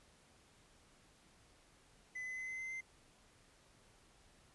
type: tone with pitch steps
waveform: triangle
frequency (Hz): 2012 / 2025 / 2038 / 2051 / 2064 / 2077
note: B6 / B6 / C7 / C7 / C7 / C7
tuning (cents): +32 / +43 / -46 / -35 / -24 / -13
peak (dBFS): -40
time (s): 2.15-2.81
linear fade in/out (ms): 10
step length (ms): 110
effects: pink hiss -67 dBFS RMS until 4.54 s + resampled to 24000 Hz